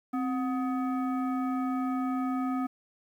sine tone with frequency modulation, 261.6 Hz, C4, in tune, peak -27 dBFS, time 0.13-2.67 s, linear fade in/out 10 ms, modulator 995 Hz, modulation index 0.67, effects 10-bit

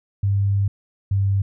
sine tone pair in turn, 99.5 / 98.41 Hz, G2 / G2, +26 / +7 cents, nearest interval unison, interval 19 cents, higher first, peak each -16 dBFS, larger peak neither, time 0.23-0.68 / 1.11-1.42 s, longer first, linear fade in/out 5 ms, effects none

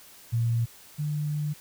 sine tone pair in turn, 116.54 / 149.43 Hz, A#2 / D3, 0 / +30 cents, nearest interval major third, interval 430 cents, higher second, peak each -22 / -26 dBFS, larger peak first, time 0.32-0.66 / 0.98-1.54 s, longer second, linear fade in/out 20 ms, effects white hiss -51 dBFS RMS until 1.6 s

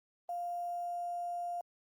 sine tone with quantisation, 700 Hz, F5, 4 cents sharp, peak -35 dBFS, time 0.29-1.61 s, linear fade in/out 2 ms, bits 10, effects Opus 32 kbps

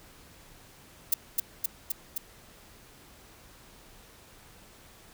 violet noise with echo, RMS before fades -23 dBFS, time 1.12-1.14 s, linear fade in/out 5 ms, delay 260 ms, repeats 4, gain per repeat -2 dB, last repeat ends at 2.18 s, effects pink hiss -54 dBFS RMS until 5.13 s

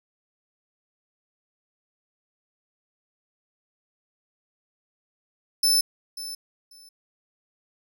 sawtooth tone with echo, 5274 Hz, E8, in tune, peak -15 dBFS, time 5.63-5.81 s, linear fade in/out 5 ms, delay 540 ms, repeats 2, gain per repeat -15 dB, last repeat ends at 6.89 s, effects none

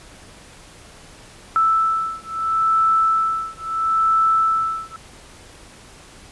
sine beating tone pair, 1318.5 / 1319.25 Hz, E6 / E6, 0 / +1 cents, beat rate 0.75 Hz, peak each -19 dBFS, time 1.56-4.96 s, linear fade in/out 0 ms, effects pink hiss -44 dBFS RMS until 6.31 s + resampled to 24000 Hz

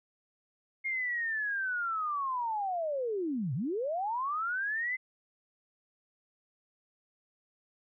sine linear two-way sweep, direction down then up, 2145 to 116.3 to 2068 Hz, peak -30 dBFS, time 0.84-4.97 s, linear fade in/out 20 ms, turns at 3.54 s, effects none

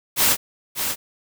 white noise with echo, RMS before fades -17 dBFS, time 0.16-0.37 s, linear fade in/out 50 ms, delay 590 ms, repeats 1, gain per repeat -7 dB, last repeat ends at 0.96 s, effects none

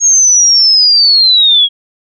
sine linear sweep, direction down, 6590 to 3272 Hz, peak -4 dBFS, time 0-1.69 s, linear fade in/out 50 ms, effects none

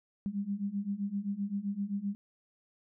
sine beating tone pair, 196.5 / 204.2 Hz, G3 / G#3, +4 / -29 cents, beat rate 7.7 Hz, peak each -36 / -34 dBFS, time 0.26-2.15 s, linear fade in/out 0 ms, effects none

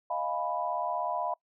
sine chord, F half-diminished seventh, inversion third, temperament equal, 622.3 / 698.5 / 830.6 / 987.8 Hz, Eb5 / F5 / Ab5 / Cb6, 0 / 0 / 0 / 0 cents, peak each -36 / -33 / -39 / -33 dBFS, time 0.1-1.34 s, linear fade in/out 5 ms, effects noise-tail reverb RT60 0.1 s tail -24 dB re dry

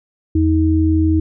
sine tone pair together, 83.8 / 316.4 Hz, E2 / D#4, +29 / +29 cents, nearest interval octave + major seventh, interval 2300 cents, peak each -14 dBFS, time 0.35-1.2 s, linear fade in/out 5 ms, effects none

